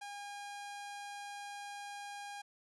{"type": "tone", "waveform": "sawtooth", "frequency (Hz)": 812, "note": "G#5", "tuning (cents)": -39, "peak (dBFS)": -40, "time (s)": [0.01, 2.42], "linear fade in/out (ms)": 10, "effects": ["resampled to 24000 Hz"]}